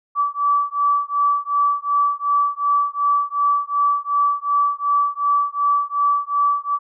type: beating tone pair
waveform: sine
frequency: 1152 / 1154.7 Hz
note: D6 / D6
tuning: -34 / -30 cents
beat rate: 2.7 Hz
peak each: -19 dBFS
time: 0.15-6.79 s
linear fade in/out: 50 ms
effects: none